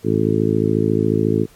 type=harmonic tone; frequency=54.1 Hz; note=A1; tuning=29 cents flat; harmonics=2 / 3 / 4 / 5 / 6 / 7 / 8; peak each=-22 / -22 / -22 / -22 / -22 / -22 / -22 dBFS; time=0.03-1.47 s; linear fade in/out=50 ms; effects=pink hiss -50 dBFS RMS until 1.55 s + MP3 64 kbps